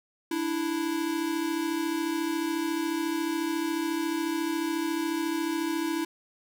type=tone pair together; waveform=square; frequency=295.5 / 329.6 Hz; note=D4 / E4; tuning=+11 / 0 cents; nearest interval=major second; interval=189 cents; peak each=-33 / -29 dBFS; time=0.31-6.05 s; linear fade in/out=5 ms; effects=none